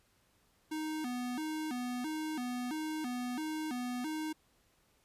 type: tone with vibrato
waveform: square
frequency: 277.2 Hz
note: C#4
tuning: in tune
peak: -36 dBFS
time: 0.71-4.33 s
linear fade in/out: 10 ms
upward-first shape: square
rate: 1.5 Hz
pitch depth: 200 cents each way
effects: pink hiss -71 dBFS RMS until 5.04 s + resampled to 32000 Hz